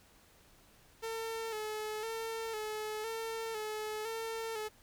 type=tone with vibrato; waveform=sawtooth; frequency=440 Hz; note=A4; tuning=in tune; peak=-33 dBFS; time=1.02-4.69 s; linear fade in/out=20 ms; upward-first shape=square; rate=0.99 Hz; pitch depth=43 cents each way; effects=pink hiss -63 dBFS RMS until 4.82 s